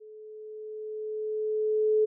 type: tone with level ramp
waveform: sine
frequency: 430.4 Hz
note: A4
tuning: 38 cents flat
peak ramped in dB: -45 to -19 dBFS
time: 0-2.06 s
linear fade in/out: 20 ms
effects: none

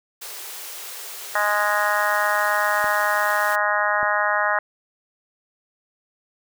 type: high-pass noise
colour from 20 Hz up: white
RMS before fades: -35 dBFS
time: 0.21-3.56 s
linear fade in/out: 10 ms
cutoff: 350 Hz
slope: 96 dB/octave
type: harmonic tone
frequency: 207.7 Hz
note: G#3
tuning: in tune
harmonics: 3 / 4 / 5 / 6 / 7 / 8 / 9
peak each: -26 / -26 / -26 / -26 / -26 / -26 / -26 dBFS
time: 1.35-4.59 s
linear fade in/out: 2 ms
type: clicks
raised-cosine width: 2 ms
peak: -24 dBFS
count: 2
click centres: 2.843 / 4.03 s
effects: none

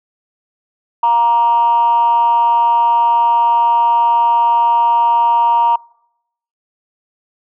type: tone with frequency modulation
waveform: sine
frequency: 939 Hz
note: A#5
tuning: 12 cents sharp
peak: -8 dBFS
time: 1.03-5.76 s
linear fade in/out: 5 ms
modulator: 234 Hz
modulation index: 0.36
effects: noise-tail reverb RT60 0.8 s tail -26 dB re dry + tanh soft clip ceiling -5 dBFS

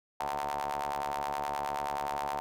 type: ring-modulated tone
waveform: sawtooth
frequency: 71.5 Hz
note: D2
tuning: 46 cents flat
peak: -25 dBFS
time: 0.2-2.4 s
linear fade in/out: 0 ms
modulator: 827 Hz
effects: none

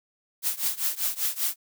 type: noise with tremolo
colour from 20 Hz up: blue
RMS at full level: -24 dBFS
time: 0.42-1.56 s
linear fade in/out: 50 ms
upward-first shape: triangle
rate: 5.1 Hz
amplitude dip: 95%
effects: none

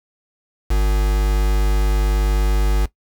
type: tone with quantisation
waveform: triangle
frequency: 50.5 Hz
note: G#1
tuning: 48 cents flat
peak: -12 dBFS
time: 0.7-2.86 s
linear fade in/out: 10 ms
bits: 4
effects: noise-tail reverb RT60 0.1 s tail -17 dB re dry

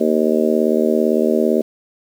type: harmonic tone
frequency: 77.78 Hz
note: D#2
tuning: in tune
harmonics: 3 / 4 / 5 / 6 / 7 / 8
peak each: -18 / -22 / -18 / -22 / -22 / -22 dBFS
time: 0-1.62 s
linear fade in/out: 10 ms
effects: 7-bit

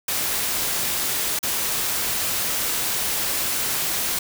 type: noise with dropouts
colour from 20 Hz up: white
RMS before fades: -24 dBFS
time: 0.08-4.19 s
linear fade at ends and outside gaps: 5 ms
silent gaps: 1.391-1.429 s
effects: none

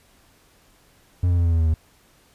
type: tone with pitch steps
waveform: triangle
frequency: 89.2 / 87.47 / 85.76 / 84.1 / 82.46 / 80.86 / 79.28 Hz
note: F2 / F2 / F2 / E2 / E2 / E2 / D#2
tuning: +37 / +3 / -31 / +35 / +1 / -33 / +33 cents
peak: -14 dBFS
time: 1.23-1.741 s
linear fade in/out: 5 ms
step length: 73 ms
effects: pink hiss -57 dBFS RMS until 2.34 s + resampled to 32000 Hz

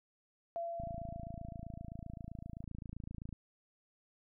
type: tone with exponential decay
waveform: sine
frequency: 678 Hz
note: E5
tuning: 49 cents sharp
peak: -35 dBFS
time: 0.56-2.63 s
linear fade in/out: 0 ms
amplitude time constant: 450 ms
type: click train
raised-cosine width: 5 ms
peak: -32 dBFS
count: 71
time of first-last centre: 0.8-3.327 s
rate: 27.7 Hz
effects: none

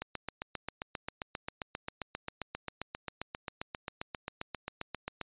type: click train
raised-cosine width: 0.3 ms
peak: -20 dBFS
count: 40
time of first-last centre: 0.02-5.213 s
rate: 7.51 Hz
effects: resampled to 8000 Hz

